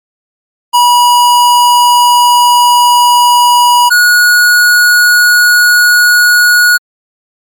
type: tone pair in turn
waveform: square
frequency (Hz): 970 / 1453.4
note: B5 / F#6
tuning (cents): -31 / -31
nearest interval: perfect fifth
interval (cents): 700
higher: second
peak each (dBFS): -4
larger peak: neither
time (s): 0.73-3.9 / 3.9-6.78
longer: first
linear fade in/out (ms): 20
effects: MP3 64 kbps